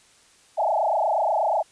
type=tone with frequency modulation; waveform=sine; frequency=747 Hz; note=F#5; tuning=16 cents sharp; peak=-19 dBFS; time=0.57-1.63 s; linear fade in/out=20 ms; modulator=28.3 Hz; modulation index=4.6; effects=white hiss -56 dBFS RMS until 1.71 s + resampled to 22050 Hz